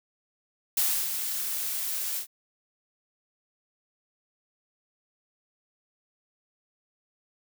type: noise with ADSR envelope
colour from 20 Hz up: blue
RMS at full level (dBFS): -24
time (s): 0.77-2.27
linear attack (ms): 5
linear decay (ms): 310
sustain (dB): -7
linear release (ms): 95
effects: none